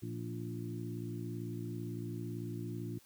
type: harmonic tone with a mistuned harmonic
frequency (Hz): 57.9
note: A#1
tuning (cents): -11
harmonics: 2 / 3 / 4 / 5 / 6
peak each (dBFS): -41 / -45 / -48 / -46 / -46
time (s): 0.02-2.99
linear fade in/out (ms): 10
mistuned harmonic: 5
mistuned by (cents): +30
effects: white hiss -64 dBFS RMS until 3.05 s